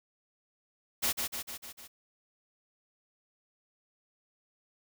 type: noise with echo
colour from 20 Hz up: white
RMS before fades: -29 dBFS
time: 1.02-1.13 s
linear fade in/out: 20 ms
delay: 150 ms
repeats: 5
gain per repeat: -4 dB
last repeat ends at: 1.88 s
effects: none